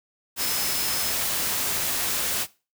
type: tone in noise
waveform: sine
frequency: 5170 Hz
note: E8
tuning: 34 cents flat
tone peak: -31 dBFS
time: 0.37-1.16 s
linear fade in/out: 50 ms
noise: white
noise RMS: -26 dBFS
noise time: 0.36-2.47 s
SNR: -8 dB
effects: noise-tail reverb RT60 0.3 s tail -19 dB re dry